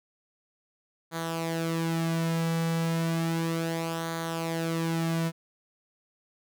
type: tone with flanger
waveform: sawtooth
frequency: 164.81 Hz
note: E3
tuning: in tune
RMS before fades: -29 dBFS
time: 1.11-5.32 s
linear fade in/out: 50 ms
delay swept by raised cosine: 0.37 to 2.87 ms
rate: 0.33 Hz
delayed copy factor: -0.6
effects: none